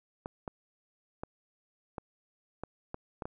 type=clicks; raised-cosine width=1 ms; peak=-23 dBFS; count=8; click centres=0.259 / 0.478 / 1.235 / 1.982 / 2.636 / 2.944 / 3.222 / 3.255 s; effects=none